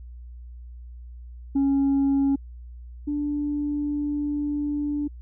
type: tone pair in turn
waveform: sine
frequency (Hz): 276 / 292.3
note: C#4 / D4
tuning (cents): -7 / -8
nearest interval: minor second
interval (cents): 99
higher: second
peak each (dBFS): -16 / -23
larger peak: first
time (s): 1.55-2.36 / 3.07-5.08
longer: second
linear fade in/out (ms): 10
effects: tanh soft clip ceiling -17 dBFS + added 60 Hz sine -38 dBFS peak until 5.21 s